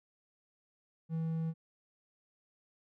triangle tone, 162.3 Hz, E3, 27 cents flat, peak -30 dBFS, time 1.09-1.54 s, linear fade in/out 50 ms, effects none

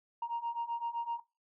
sine beating tone pair, 931 / 938.8 Hz, A#5 / A#5, -2 / +12 cents, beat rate 7.8 Hz, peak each -37 / -35 dBFS, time 0.22-1.2 s, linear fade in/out 5 ms, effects noise-tail reverb RT60 0.3 s tail -22 dB re dry + tanh soft clip ceiling -29 dBFS

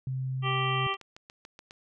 sine tone, 130.81 Hz, C3, in tune, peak -29 dBFS, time 0.07-0.87 s, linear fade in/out 2 ms
harmonic tone, 391 Hz, G4, 4 cents flat, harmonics 1 / 2 / 3 / 5 / 6 / 7 / 8, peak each -36 / -37 / -30 / -37 / -39 / -36 / -35 dBFS, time 0.42-0.97 s, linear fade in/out 50 ms
clicks, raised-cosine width 0.2 ms, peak -29 dBFS, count 7, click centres 0.941 / 1.013 / 1.165 / 1.299 / 1.451 / 1.591 / 1.709 s
effects none

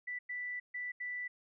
sine tone bursts at uneven times, 1975.5 Hz, B6, in tune, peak -37 dBFS, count 4, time 0.07-0.19 / 0.29-0.6 / 0.74-0.92 / 1-1.28 s, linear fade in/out 10 ms, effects none

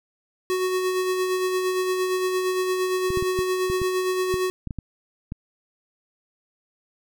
square tone with tremolo, 370 Hz, F#4, in tune, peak -21 dBFS, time 0.5-4.5 s, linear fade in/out 0 ms, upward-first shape sine, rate 8.7 Hz, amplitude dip 35%
clicks, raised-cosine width 5 ms, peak -18 dBFS, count 11, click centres 3.104 / 3.173 / 3.225 / 3.39 / 3.7 / 3.817 / 4.341 / 4.673 / 4.708 / 4.787 / 5.321 s
effects none

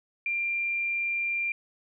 sine tone, 2381 Hz, D7, 23 cents sharp, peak -26 dBFS, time 0.26-1.52 s, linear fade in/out 2 ms, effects none

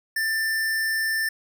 square tone, 1780 Hz, A6, 20 cents sharp, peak -23 dBFS, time 0.16-1.29 s, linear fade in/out 5 ms, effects none

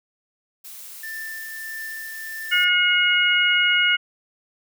blue noise, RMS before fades -39 dBFS, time 0.64-2.65 s, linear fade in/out 10 ms
triangle tone with tremolo, 1779 Hz, A6, 19 cents sharp, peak -28 dBFS, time 1.03-2.69 s, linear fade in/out 5 ms, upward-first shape triangle, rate 1.6 Hz, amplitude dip 35%
harmonic tone, 721 Hz, F#5, 45 cents flat, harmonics 2 / 3 / 4, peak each -20 / -20 / -20 dBFS, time 2.51-3.97 s, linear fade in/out 20 ms
effects none

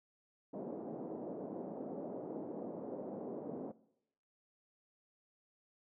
pink band-pass noise, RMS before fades -44 dBFS, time 0.53-3.72 s, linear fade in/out 10 ms, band 210 to 640 Hz, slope 24 dB/octave, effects noise-tail reverb RT60 0.8 s tail -20 dB re dry

